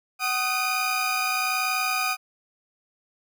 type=tone cluster; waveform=30% pulse; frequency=753 / 1247 / 2433 Hz; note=F#5 / D#6 / D#7; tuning=+30 / +3 / -39 cents; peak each=-27 / -24 / -25 dBFS; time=0.19-2.17 s; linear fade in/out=50 ms; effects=none